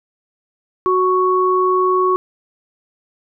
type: tone pair together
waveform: sine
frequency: 370 / 1110.1 Hz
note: F#4 / C#6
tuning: 0 / +2 cents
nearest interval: octave + perfect fifth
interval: 1902 cents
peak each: -15 / -15 dBFS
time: 0.86-2.16 s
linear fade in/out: 0 ms
effects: none